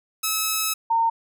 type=tone pair in turn; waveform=5% pulse / sine; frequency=1293 / 914.3 Hz; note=E6 / A#5; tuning=-34 / -34 cents; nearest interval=tritone; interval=600 cents; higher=first; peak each=-10 / -17 dBFS; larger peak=first; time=0.23-0.74 / 0.9-1.1 s; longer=first; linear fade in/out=10 ms; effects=none